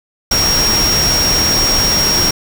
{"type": "tone in noise", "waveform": "sine", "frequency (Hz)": 5588, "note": "F8", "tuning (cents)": 0, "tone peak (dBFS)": -12, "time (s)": [0.31, 2.31], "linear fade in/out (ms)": 5, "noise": "pink", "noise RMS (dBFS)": -17, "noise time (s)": [0.31, 2.31], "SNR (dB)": 2, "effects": []}